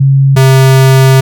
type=tone pair in turn; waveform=sine / square; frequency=136.6 / 132.79 Hz; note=C#3 / C3; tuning=-25 / +26 cents; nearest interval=unison; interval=49 cents; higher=first; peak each=-3 dBFS; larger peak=neither; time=0-0.36 / 0.36-1.21 s; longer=second; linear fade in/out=10 ms; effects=none